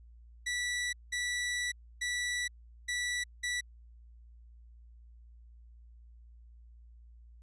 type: tone bursts at uneven times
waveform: sawtooth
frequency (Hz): 1957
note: B6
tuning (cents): -16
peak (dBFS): -28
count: 5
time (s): 0.46-0.93 / 1.12-1.72 / 2.01-2.48 / 2.88-3.24 / 3.43-3.61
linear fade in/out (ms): 10
effects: added 58 Hz sine -52 dBFS peak until 7.42 s + resampled to 22050 Hz